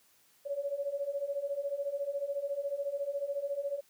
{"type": "beating tone pair", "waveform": "sine", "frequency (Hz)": [554.4, 568.4], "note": ["C#5", "C#5"], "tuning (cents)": [0, 43], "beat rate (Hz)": 14, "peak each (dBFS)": [-37, -34], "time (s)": [0.45, 3.81], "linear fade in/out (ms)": 20, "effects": ["white hiss -66 dBFS RMS until 3.89 s", "high-pass 80 Hz 12 dB/octave"]}